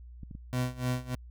clicks, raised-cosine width 5 ms, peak -30 dBFS, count 3, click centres 0.233 / 0.312 / 0.351 s
30% pulse tone with tremolo, 125.8 Hz, B2, 32 cents sharp, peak -24 dBFS, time 0.53-1.15 s, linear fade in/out 0 ms, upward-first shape sine, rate 3.4 Hz, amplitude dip 90%
effects added 60 Hz sine -45 dBFS peak until 1.3 s

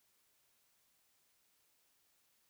silence, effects white hiss -75 dBFS RMS until 2.49 s

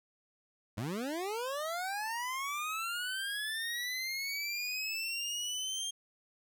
25% pulse linear sweep, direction up, 93.4 to 3212 Hz, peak -31 dBFS, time 0.77-5.91 s, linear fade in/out 10 ms, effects none

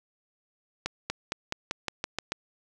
accelerating click train, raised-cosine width 0.2 ms, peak -12 dBFS, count 9, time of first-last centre 0.86-2.32 s, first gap 240 ms, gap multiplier 0.92, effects none

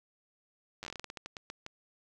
slowing click train, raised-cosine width 0.2 ms, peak -24 dBFS, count 16, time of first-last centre 0.83-1.664 s, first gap 9 ms, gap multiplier 1.23, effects none

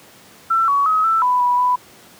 sine tone with pitch steps, 1340 / 1125 / 1272 / 1327 / 994 / 981 / 993 Hz, E6 / C#6 / D#6 / E6 / B5 / B5 / B5, +28 / +25 / +38 / +11 / +11 / -12 / +9 cents, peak -13 dBFS, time 0.5-1.76 s, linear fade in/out 10 ms, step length 180 ms, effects pink hiss -45 dBFS RMS until 2.19 s + high-pass 150 Hz 12 dB/octave

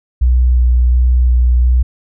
sine tone with vibrato, 61.5 Hz, B1, 7 cents flat, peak -7 dBFS, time 0.21-1.83 s, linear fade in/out 10 ms, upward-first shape square, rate 1.4 Hz, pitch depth 12 cents each way, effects none

